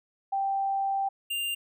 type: tone pair in turn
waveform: sine / square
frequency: 784 / 2794 Hz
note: G5 / F7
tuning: 0 / 0 cents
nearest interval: octave + minor seventh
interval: 2200 cents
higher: second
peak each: -25 / -29 dBFS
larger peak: first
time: 0.32-1.09 / 1.3-1.55 s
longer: first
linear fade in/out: 10 ms
effects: none